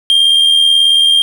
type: tone with amplitude modulation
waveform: triangle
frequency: 3200 Hz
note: G7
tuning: 35 cents sharp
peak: -3 dBFS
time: 0.1-1.22 s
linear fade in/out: 0 ms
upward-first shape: sine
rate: 78.4 Hz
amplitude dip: 45%
effects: none